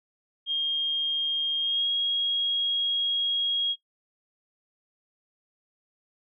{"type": "tone with pitch glide", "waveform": "sine", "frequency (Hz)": [3227, 3285], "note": ["G7", "G#7"], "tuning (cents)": [50, -20], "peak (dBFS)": -23, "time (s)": [0.46, 3.76], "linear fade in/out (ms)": 50, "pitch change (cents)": 30, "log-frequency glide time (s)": [1.59, 1.88], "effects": ["noise-tail reverb RT60 0.1 s tail -17 dB re dry"]}